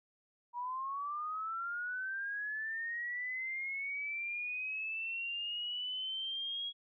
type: linear sweep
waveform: sine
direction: up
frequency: 953 to 3322 Hz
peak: -36 dBFS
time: 0.53-6.73 s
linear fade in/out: 50 ms
effects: none